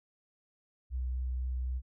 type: tone with vibrato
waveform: sine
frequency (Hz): 63.1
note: B1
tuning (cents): +38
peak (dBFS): -31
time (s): 0.9-1.82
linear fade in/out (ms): 50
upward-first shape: triangle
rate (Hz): 4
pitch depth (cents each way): 11
effects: none